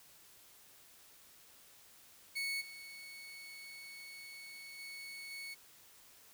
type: tone with level steps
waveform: 30% pulse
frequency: 2212 Hz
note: C#7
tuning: 4 cents flat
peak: -33 / -46 / -43 / -41 dBFS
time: 2.35-5.55 s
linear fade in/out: 20 ms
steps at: 2.6 / 4.78 / 5.3 s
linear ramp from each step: 20 ms
effects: white hiss -61 dBFS RMS until 6.33 s